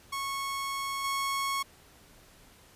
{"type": "tone with level steps", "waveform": "sawtooth", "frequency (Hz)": 1100, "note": "C#6", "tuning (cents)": -14, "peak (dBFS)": [-28, -25], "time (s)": [0.12, 1.63], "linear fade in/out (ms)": 10, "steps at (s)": 1.04, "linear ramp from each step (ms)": 5, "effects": ["pink hiss -57 dBFS RMS until 2.75 s", "resampled to 32000 Hz"]}